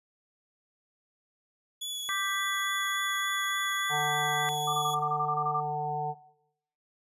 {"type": "tone with vibrato", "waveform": "sawtooth", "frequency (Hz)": 3403, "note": "G#7", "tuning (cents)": 41, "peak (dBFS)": -31, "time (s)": [1.81, 4.95], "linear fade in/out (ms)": 10, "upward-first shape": "sine", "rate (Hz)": 3.5, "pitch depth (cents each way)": 12}
{"type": "chord", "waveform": "sine", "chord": "G major", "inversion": "second", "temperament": "equal", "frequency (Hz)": [1174.7, 1568, 1975.5], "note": ["D6", "G6", "B6"], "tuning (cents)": [0, 0, 0], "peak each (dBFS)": [-33, -35, -34], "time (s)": [2.09, 4.49], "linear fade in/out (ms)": 0}
{"type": "harmonic tone", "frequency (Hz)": 149.3, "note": "D3", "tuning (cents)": 29, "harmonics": [1, 3, 5, 6], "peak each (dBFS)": [-38, -38, -30, -36], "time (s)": [3.89, 6.15], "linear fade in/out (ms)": 50}
{"type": "tone bursts", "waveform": "sine", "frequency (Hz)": 1186, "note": "D6", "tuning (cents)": 17, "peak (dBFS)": -27, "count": 11, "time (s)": [4.67, 5.606], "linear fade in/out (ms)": 10, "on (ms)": 66, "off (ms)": 21}
{"effects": ["noise-tail reverb RT60 0.7 s tail -17 dB re dry", "resampled to 32000 Hz"]}